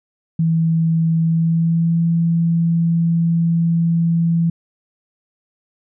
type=tone with pitch glide; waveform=sine; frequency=163.4 to 167.22 Hz; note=E3 to E3; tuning=-15 to +25 cents; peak=-13 dBFS; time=0.39-4.5 s; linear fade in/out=5 ms; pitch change=+40 cents; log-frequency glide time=1.21-2 s; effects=none